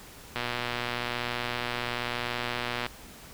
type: click train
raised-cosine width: 0.3 ms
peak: -14 dBFS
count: 304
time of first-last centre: 0.36-2.864 s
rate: 121 Hz
effects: pink hiss -48 dBFS RMS until 3.33 s